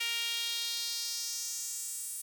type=tone with high-pass filter sweep; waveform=sawtooth; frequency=466.2 Hz; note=A#4; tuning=in tune; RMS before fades=-36 dBFS; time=0-2.22 s; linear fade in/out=10 ms; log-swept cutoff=2600 to 9500 Hz; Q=2.6; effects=none